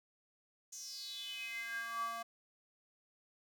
square tone with high-pass filter sweep, 230.7 Hz, A#3, 18 cents flat, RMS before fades -43 dBFS, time 0.72-2.23 s, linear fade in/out 10 ms, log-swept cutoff 6600 to 860 Hz, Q 7.4, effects none

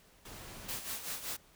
pink noise, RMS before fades -48 dBFS, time 0.25-0.79 s, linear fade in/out 5 ms
white noise with tremolo, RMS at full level -38 dBFS, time 0.68-1.37 s, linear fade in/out 10 ms, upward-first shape sine, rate 5.2 Hz, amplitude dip 65%
effects pink hiss -63 dBFS RMS until 1.55 s

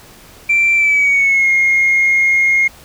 sine tone with pitch glide, 2349 to 2142 Hz, D7 to C7, 0 to +40 cents, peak -8 dBFS, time 0.49-2.68 s, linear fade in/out 10 ms, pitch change -160 cents, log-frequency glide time 0.75-1.5 s, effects tanh soft clip ceiling -6 dBFS + pink hiss -41 dBFS RMS until 2.84 s

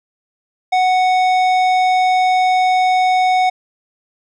triangle tone with tanh clipping, 740 Hz, F#5, in tune, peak -13 dBFS, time 0.72-3.5 s, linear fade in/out 10 ms, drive 17 dB, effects none

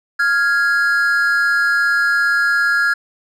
triangle tone pair together, 1398.5 / 1661.2 Hz, F6 / G#6, +2 / 0 cents, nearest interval minor third, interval 298 cents, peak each -14 dBFS, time 0.19-2.94 s, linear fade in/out 10 ms, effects none

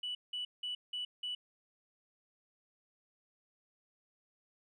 sine tone bursts, 2960 Hz, F#7, in tune, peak -35 dBFS, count 5, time 0.03-1.35 s, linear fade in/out 5 ms, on 120 ms, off 180 ms, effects tanh soft clip ceiling -32 dBFS

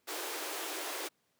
pink high-pass noise, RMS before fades -39 dBFS, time 0.07-1.09 s, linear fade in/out 20 ms, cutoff 300 Hz, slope 96 dB/octave, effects pink hiss -75 dBFS RMS until 1.39 s + high-pass 150 Hz 12 dB/octave

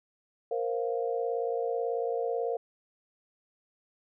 sine chord, Bb suspended second, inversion none, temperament just, 466.2 / 524.4 / 699.2 Hz, Bb4 / C5 / F5, 0 / +4 / +2 cents, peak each -30 / -34 / -35 dBFS, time 0.51-2.57 s, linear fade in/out 5 ms, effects none

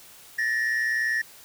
triangle tone pair together, 1760 / 1880.2 Hz, A6 / A#6, 0 / +14 cents, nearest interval minor second, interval 114 cents, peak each -23 dBFS, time 0.38-1.22 s, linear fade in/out 10 ms, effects tanh soft clip ceiling -16 dBFS + white hiss -49 dBFS RMS until 1.44 s

